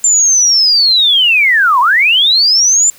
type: linear two-way sweep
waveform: sine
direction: down then up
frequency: 7270 to 932.3 to 7270 Hz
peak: -6 dBFS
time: 0.04-2.9 s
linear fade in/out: 2 ms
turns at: 1.8 s
effects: white hiss -41 dBFS RMS until 2.98 s

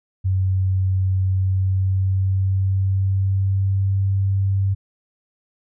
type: tone with pitch glide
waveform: sine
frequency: 94.4 to 97.45 Hz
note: F#2 to G2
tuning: +35 to -10 cents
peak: -16 dBFS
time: 0.24-4.75 s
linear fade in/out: 20 ms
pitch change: +55 cents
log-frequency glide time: 1.23-4.02 s
effects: none

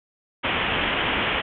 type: low-pass noise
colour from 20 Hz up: white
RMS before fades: -24 dBFS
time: 0.43-1.42 s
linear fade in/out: 20 ms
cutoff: 3300 Hz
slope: 96 dB/octave
effects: none

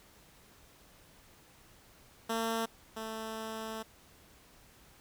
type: tone pair in turn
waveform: 10% pulse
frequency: 226.6 / 221.3 Hz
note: A#3 / A3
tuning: -49 / +10 cents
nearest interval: unison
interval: 41 cents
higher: first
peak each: -23 / -30 dBFS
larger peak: first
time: 2.29-2.66 / 2.96-3.83 s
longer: second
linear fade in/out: 10 ms
effects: pink hiss -60 dBFS RMS until 5 s

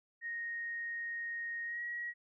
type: tone with pitch glide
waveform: sine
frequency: 1864.7 to 1906.1 Hz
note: A#6 to A#6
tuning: 0 to +38 cents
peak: -37 dBFS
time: 0.21-2.14 s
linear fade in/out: 50 ms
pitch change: +38 cents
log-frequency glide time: 1.65-1.82 s
effects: none

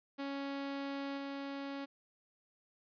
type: tone with level steps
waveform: sawtooth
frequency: 277.7 Hz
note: C#4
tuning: 3 cents sharp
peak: -34 / -36 dBFS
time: 0.18-1.86 s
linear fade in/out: 20 ms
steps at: 1.17 s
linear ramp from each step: 10 ms
effects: resampled to 11025 Hz

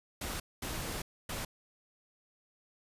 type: noise bursts at uneven times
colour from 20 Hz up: pink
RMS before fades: -38 dBFS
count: 3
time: 0.21-0.4 / 0.62-1.02 / 1.29-1.45 s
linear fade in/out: 5 ms
effects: resampled to 32000 Hz

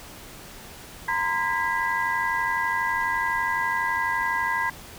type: tone cluster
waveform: sine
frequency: 929 / 1021 / 1629 / 1974 Hz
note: A#5 / C6 / G#6 / B6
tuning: -6 / -43 / -34 / -1 cents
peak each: -28 dBFS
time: 1.08-4.7 s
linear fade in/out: 5 ms
effects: pink hiss -43 dBFS RMS until 4.98 s

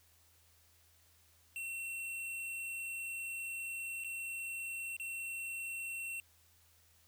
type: tone with dropouts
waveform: square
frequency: 2715 Hz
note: F7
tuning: 50 cents flat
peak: -40 dBFS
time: 1.56-6.2 s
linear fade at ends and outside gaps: 1 ms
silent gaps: 4.038-4.045 / 4.966-4.998 s
effects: added 83 Hz sine -70 dBFS peak until 7.07 s + white hiss -68 dBFS RMS until 7.07 s

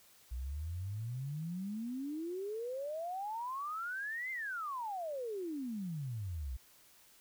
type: exponential two-way sweep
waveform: sine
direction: up then down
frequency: 59.1 to 2111 to 59.1 Hz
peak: -37 dBFS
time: 0.31-6.57 s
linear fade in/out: 10 ms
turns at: 4.31 s
effects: white hiss -63 dBFS RMS until 7.2 s

